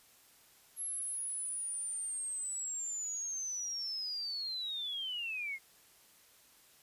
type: linear sweep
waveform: sine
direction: down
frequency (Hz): 11260 to 2093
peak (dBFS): -36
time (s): 0.76-5.59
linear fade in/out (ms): 50
effects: white hiss -63 dBFS RMS until 6.82 s + resampled to 32000 Hz